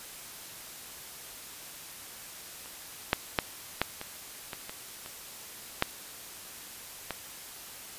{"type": "clicks", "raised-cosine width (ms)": 0.3, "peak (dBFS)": [-30, -6, -7, -8, -21, -20, -22, -26, -7, -16], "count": 10, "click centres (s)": [2.659, 3.131, 3.388, 3.816, 4.014, 4.532, 4.695, 5.061, 5.824, 7.107], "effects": ["white hiss -45 dBFS RMS until 7.98 s", "resampled to 32000 Hz"]}